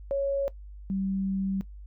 sine tone pair in turn, 554.4 / 193.09 Hz, C#5 / G3, 0 / -26 cents, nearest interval octave + tritone, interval 1826 cents, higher first, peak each -24 / -26 dBFS, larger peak first, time 0.11-0.48 / 0.9-1.61 s, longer second, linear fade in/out 0 ms, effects noise-tail reverb RT60 0.1 s tail -18 dB re dry + added 50 Hz sine -41 dBFS peak until 1.86 s

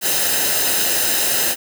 white noise with comb filter, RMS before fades -18 dBFS, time 0.01-1.56 s, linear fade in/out 50 ms, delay 0.88 ms, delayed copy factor -0.6, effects none

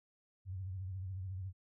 sine tone with vibrato, 94 Hz, F#2, 28 cents sharp, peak -39 dBFS, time 0.45-1.53 s, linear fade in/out 50 ms, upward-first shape triangle, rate 14 Hz, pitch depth 99 cents each way, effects none

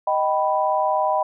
sine chord, Eb augmented, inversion none, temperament equal with one note detuned, 622.3 / 775.4 / 987.8 Hz, Eb5 / G5 / B5, 0 / -19 / 0 cents, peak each -22 dBFS, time 0.07-1.23 s, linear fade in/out 5 ms, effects none

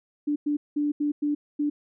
sine tone bursts at uneven times, 293.7 Hz, D4, in tune, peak -22 dBFS, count 6, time 0.27-0.36 / 0.46-0.57 / 0.76-0.92 / 1-1.12 / 1.22-1.35 / 1.59-1.7 s, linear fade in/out 10 ms, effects none

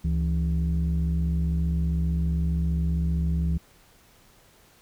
sine tone pair together, 71 / 166.25 Hz, C#2 / E3, +42 / +15 cents, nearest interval octave + minor third, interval 1473 cents, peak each -22 / -24 dBFS, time 0.04-3.58 s, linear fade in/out 10 ms, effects tanh soft clip ceiling -18 dBFS + pink hiss -57 dBFS RMS until 4.81 s

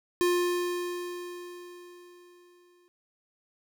square tone with exponential decay, 353.5 Hz, F4, 21 cents sharp, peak -22 dBFS, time 0.21-2.88 s, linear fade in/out 0 ms, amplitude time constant 580 ms, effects none

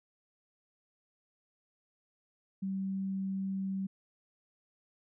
sine tone, 192.7 Hz, G3, 29 cents flat, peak -32 dBFS, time 2.62-3.87 s, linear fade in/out 10 ms, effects none

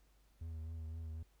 triangle tone with vibrato, 80.6 Hz, E2, 38 cents flat, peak -40 dBFS, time 0.41-1.23 s, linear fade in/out 5 ms, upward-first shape triangle, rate 3.9 Hz, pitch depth 40 cents each way, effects added 50 Hz sine -67 dBFS peak until 1.4 s + pink hiss -75 dBFS RMS until 1.4 s

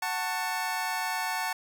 25% pulse chord, F# minor, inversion none, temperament just, 740 / 888 / 1110 Hz, F#5 / A5 / C#6, 0 / +16 / +2 cents, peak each -30 / -28 / -34 dBFS, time 0.02-1.53 s, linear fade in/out 5 ms, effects none

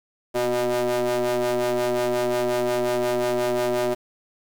40% pulse ring-modulated tone, 121.8 Hz, B2, 24 cents flat, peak -17 dBFS, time 0.34-3.95 s, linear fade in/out 20 ms, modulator 490 Hz, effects 8-bit

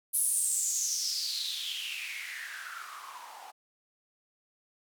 blue noise with band-pass filter sweep, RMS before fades -34 dBFS, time 0.13-3.52 s, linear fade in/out 20 ms, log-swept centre 11000 to 770 Hz, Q 6.9, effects none

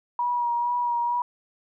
sine tone with vibrato, 960 Hz, B5, 49 cents flat, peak -22 dBFS, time 0.19-1.22 s, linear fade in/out 2 ms, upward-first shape sine, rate 2.2 Hz, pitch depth 22 cents each way, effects none

